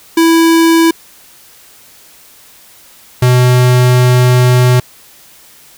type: tone pair in turn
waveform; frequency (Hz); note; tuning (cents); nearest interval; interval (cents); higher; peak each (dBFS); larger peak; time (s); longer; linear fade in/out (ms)
square; 329.6 / 125.08; E4 / B2; 0 / +22; octave + perfect fourth; 1678; first; -6; neither; 0.17-0.91 / 3.22-4.8; second; 5
effects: white hiss -41 dBFS RMS until 5.77 s